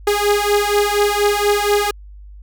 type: beating tone pair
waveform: sawtooth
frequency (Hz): 409.4 / 413.6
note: G#4 / G#4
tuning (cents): -25 / -7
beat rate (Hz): 4.2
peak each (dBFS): -13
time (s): 0.07-1.91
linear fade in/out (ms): 5
effects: added 50 Hz sine -35 dBFS peak until 2.42 s